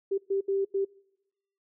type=tone bursts at uneven times; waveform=sine; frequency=392 Hz; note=G4; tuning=in tune; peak=-24 dBFS; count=4; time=0.11-0.18 / 0.3-0.41 / 0.48-0.65 / 0.74-0.85 s; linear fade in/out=10 ms; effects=noise-tail reverb RT60 0.9 s tail -24 dB re dry